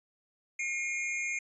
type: tone pair together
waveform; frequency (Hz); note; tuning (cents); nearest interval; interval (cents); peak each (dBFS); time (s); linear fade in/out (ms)
square; 2147 / 2412; C7 / D7; +44 / +46; major second; 202; -34 / -36; 0.59-1.39; 5
effects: resampled to 22050 Hz